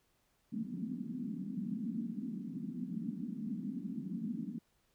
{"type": "band-pass noise", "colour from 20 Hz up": "white", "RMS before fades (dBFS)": -40, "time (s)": [0.52, 4.59], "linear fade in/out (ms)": 10, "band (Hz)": [180, 250], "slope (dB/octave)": 48, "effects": ["pink hiss -75 dBFS RMS until 4.94 s"]}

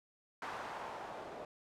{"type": "noise with low-pass filter sweep", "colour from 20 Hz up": "blue", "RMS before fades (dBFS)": -45, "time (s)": [0.42, 1.45], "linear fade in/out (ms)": 2, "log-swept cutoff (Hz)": [1100, 620], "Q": 1.6, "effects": []}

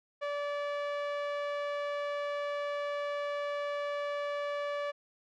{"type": "tone with low-pass filter", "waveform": "sawtooth", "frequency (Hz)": 578, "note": "D5", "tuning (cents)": -28, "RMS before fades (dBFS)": -35, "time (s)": [0.21, 4.92], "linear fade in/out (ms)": 20, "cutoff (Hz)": 2500, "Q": 0.7, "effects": []}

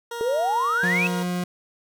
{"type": "tone with pitch glide", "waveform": "20% pulse", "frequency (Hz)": [470, 473], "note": ["A#4", "A#4"], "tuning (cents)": [14, 25], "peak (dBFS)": -25, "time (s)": [0.11, 1.23], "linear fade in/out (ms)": 5, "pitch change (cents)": 11, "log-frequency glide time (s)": [0.73, 0.92]}
{"type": "exponential sweep", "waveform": "sine", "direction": "up", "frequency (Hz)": [439.9, 2663], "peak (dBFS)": -20, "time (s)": [0.21, 1.07], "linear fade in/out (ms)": 0}
{"type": "tone", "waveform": "40% pulse", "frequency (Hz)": 178.5, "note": "F3", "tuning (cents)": 38, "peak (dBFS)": -23, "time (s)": [0.83, 1.44], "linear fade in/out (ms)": 5}
{"effects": []}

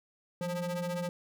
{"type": "ring-modulated tone", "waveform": "square", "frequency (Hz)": 178.7, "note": "F3", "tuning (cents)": 40, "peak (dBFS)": -30, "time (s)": [0.41, 1.09], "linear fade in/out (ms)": 0, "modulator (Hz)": 350, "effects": []}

